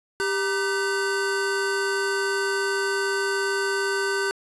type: tone cluster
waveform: square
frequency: 394.8 / 947 / 1519 Hz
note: G4 / A#5 / F#6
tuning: +12 / +27 / +45 cents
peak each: -26 / -34 / -27 dBFS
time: 0.2-4.31 s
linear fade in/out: 0 ms
effects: resampled to 24000 Hz + 9-bit